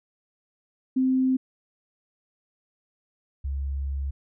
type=tone pair in turn; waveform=sine; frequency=260 / 68.87 Hz; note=C4 / C#2; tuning=-11 / -11 cents; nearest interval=octave + major seventh; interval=2300 cents; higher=first; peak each=-19 / -26 dBFS; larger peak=first; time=0.96-1.37 / 3.44-4.11 s; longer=second; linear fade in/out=10 ms; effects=none